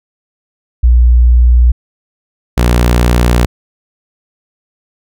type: tone pair in turn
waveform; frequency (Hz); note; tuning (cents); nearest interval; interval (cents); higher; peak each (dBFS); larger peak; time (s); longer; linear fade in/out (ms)
sine / sawtooth; 60.2 / 59.89; B1 / A#1; -44 / +47; unison; 9; first; -3; neither; 0.83-1.72 / 2.57-3.46; neither; 10
effects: none